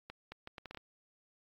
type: accelerating click train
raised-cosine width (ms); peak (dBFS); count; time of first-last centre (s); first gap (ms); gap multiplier
0.3; -29; 8; 0.1-0.773; 220; 0.7
effects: AAC 32 kbps